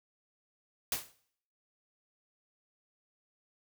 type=noise with exponential decay; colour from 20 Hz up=white; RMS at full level=-29 dBFS; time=0.92-1.12 s; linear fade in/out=2 ms; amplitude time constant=43 ms; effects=noise-tail reverb RT60 0.6 s tail -18 dB re dry